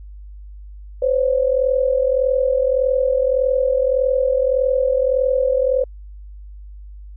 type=tone pair together; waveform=sine; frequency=512.3 / 554 Hz; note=C5 / C#5; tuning=-37 / -1 cents; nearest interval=minor second; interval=136 cents; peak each=-16 / -19 dBFS; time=1.02-5.84 s; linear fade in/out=5 ms; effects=added 50 Hz sine -34 dBFS peak until 7.16 s